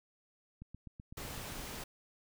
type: click train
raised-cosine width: 5 ms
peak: -35 dBFS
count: 7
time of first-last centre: 0.62-1.378 s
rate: 7.92 Hz
type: noise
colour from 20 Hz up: pink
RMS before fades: -44 dBFS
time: 1.17-1.84 s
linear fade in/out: 5 ms
effects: none